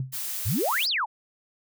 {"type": "tone with exponential decay", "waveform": "sine", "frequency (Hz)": 130.81, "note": "C3", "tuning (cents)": 0, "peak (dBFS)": -23, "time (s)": [0, 0.2], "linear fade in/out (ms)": 2, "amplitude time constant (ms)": 42}
{"type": "noise", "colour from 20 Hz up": "blue", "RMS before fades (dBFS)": -32, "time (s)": [0.12, 0.87], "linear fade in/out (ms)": 20}
{"type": "exponential two-way sweep", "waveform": "sine", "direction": "up then down", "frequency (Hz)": [79.2, 5320, 768], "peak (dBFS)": -23, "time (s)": [0.45, 1.06], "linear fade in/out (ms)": 20, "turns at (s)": 0.88}
{"effects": []}